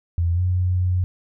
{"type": "tone with pitch glide", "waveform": "sine", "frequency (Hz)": [85.2, 90.79], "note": ["F2", "F#2"], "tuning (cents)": [-42, -32], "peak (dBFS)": -17, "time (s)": [0.18, 1.04], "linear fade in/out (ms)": 0, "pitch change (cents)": 110, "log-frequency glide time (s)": [0.34, 0.4], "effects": []}